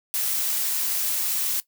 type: noise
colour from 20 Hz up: blue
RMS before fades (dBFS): -25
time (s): 0.14-1.6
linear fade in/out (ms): 0
effects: noise-tail reverb RT60 0.1 s tail -17 dB re dry